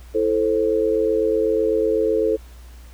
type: chord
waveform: sine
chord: A minor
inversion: second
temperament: just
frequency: 330 / 440 / 528 Hz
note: E4 / A4 / C5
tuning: +2 / 0 / +16 cents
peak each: -24 / -18 / -23 dBFS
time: 0.14-2.37 s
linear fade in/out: 20 ms
effects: added 60 Hz sine -39 dBFS peak until 2.93 s + pink hiss -51 dBFS RMS until 2.93 s